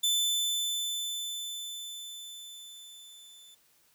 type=tone with level ramp; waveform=sawtooth; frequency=3520 Hz; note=A7; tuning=in tune; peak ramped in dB=-21 to -49 dBFS; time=0.03-3.55 s; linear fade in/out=10 ms; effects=white hiss -66 dBFS RMS until 3.94 s